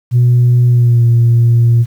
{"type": "tone with pitch glide", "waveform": "sine", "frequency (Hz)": [122.2, 117.63], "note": ["B2", "A#2"], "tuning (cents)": [-18, 16], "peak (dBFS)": -4, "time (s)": [0.11, 1.86], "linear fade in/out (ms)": 50, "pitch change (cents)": -66, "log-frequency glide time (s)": [0.68, 1.05], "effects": ["tanh soft clip ceiling -3 dBFS", "7-bit"]}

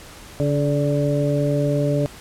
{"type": "harmonic tone with a mistuned harmonic", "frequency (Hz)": 143.4, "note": "D3", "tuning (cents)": -41, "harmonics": [1, 2, 3, 4], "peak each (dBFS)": [-20, -24, -26, -23], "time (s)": [0.4, 2.06], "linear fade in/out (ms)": 0, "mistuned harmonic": 4, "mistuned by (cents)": 27, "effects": ["pink hiss -41 dBFS RMS until 2.2 s", "low-pass 12000 Hz 12 dB/octave"]}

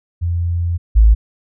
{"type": "tone pair in turn", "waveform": "sine", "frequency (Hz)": [85.9, 54.3], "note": ["F2", "A1"], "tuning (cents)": [-28, -22], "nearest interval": "minor sixth", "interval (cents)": 794, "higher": "first", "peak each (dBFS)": [-15, -5], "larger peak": "second", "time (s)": [[0.21, 0.78], [0.95, 1.15]], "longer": "first", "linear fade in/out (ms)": 20, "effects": []}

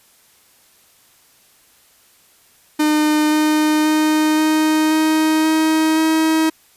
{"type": "tone with pitch steps", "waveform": "45% pulse", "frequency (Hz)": [304.1, 306.4, 308.7, 311, 313.4, 315.7, 318.1], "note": ["D#4", "D#4", "D#4", "D#4", "D#4", "D#4", "D#4"], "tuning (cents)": [-40, -27, -14, -1, 13, 25, 38], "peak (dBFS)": -13, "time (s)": [2.79, 6.5], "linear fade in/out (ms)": 10, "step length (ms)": 530, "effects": ["white hiss -53 dBFS RMS until 6.76 s", "resampled to 32000 Hz"]}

